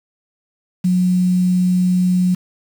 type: tone with quantisation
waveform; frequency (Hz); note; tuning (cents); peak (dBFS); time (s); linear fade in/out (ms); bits
sine; 181.5; F#3; -33; -12; 0.84-2.35; 10; 6
effects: none